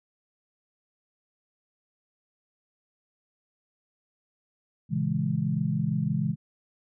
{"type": "chord", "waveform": "sine", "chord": "A# half-diminished seventh", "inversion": "none", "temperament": "equal", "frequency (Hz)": [116.54, 138.59, 164.81, 207.7], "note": ["A#2", "C#3", "E3", "G#3"], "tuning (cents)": [0, 0, 0, 0], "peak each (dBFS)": [-34, -29, -28, -30], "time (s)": [4.89, 6.36], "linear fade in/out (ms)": 50, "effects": []}